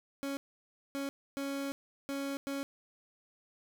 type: tone bursts at uneven times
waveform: 30% pulse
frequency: 277.2 Hz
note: C#4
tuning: in tune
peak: -32 dBFS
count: 5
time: 0.23-0.37 / 0.95-1.09 / 1.37-1.72 / 2.09-2.37 / 2.47-2.63 s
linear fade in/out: 0 ms
effects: none